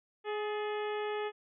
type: harmonic tone with a mistuned harmonic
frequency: 420 Hz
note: G#4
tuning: 19 cents sharp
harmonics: 1 / 2 / 3 / 4 / 5 / 6 / 7 / 8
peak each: -34 / -40 / -44 / -46 / -48 / -50 / -51 / -52 dBFS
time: 0.24-1.32 s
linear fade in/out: 50 ms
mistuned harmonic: 4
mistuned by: +57 cents
effects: none